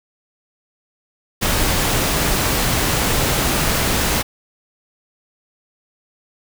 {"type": "noise", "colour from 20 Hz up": "pink", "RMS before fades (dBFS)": -18, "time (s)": [1.41, 4.23], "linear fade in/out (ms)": 20, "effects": []}